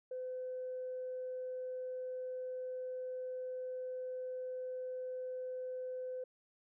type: tone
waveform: sine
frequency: 509 Hz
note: C5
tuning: 48 cents flat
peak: -38 dBFS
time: 0.11-6.24 s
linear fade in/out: 5 ms
effects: tanh soft clip ceiling -34 dBFS